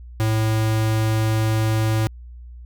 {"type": "tone", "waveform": "square", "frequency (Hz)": 110, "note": "A2", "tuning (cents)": 0, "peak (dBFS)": -18, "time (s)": [0.2, 2.07], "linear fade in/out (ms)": 0, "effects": ["added 60 Hz sine -36 dBFS peak until 2.65 s"]}